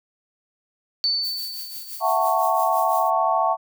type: tone with exponential decay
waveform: sine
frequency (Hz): 4511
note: C#8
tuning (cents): +29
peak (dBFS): -17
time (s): 1.04-2.42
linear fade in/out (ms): 0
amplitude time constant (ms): 300
type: noise with tremolo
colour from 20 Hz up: violet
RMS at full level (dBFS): -33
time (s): 1.22-3.11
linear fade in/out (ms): 50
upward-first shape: triangle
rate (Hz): 5.9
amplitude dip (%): 70
type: chord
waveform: sine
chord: F# minor seventh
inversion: third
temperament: just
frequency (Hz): 666 / 740 / 888 / 1110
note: E5 / F#5 / A5 / C#6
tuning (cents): +18 / 0 / +16 / +2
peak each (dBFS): -23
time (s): 2-3.57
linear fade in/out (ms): 50
effects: none